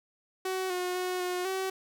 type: tone with pitch steps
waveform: sawtooth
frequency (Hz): 375.3 / 361.4 / 365.1 / 360.7 / 380.2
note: F#4 / F#4 / F#4 / F#4 / F#4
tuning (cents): +25 / -41 / -23 / -44 / +47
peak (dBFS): -26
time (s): 0.45-1.7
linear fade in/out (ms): 5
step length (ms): 250
effects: none